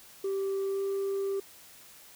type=tone with pitch glide; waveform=sine; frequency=390 to 392.7 Hz; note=G4 to G4; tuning=-9 to +3 cents; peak=-26 dBFS; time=0.24-1.4 s; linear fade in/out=5 ms; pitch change=+12 cents; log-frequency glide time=0.67-0.82 s; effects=tanh soft clip ceiling -27 dBFS + white hiss -53 dBFS RMS until 2.15 s